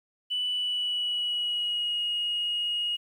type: tone with pitch glide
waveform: sine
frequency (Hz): 2975 to 2879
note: F#7 to F#7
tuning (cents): +9 to -48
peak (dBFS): -25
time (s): 0.3-2.97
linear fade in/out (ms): 20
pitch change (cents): -57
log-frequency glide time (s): 0.45-2.03
effects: tanh soft clip ceiling -22 dBFS + 10-bit